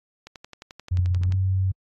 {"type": "click train", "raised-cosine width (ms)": 0.2, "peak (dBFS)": -23, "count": 13, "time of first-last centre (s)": [0.27, 1.323], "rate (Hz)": 11.4}
{"type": "tone with pitch glide", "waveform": "sine", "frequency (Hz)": [90, 94.64], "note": ["F#2", "F#2"], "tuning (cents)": [-47, 40], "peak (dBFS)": -19, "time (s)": [0.91, 1.72], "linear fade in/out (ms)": 10, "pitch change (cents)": 87, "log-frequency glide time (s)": [1.23, 1.35]}
{"effects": ["AAC 32 kbps"]}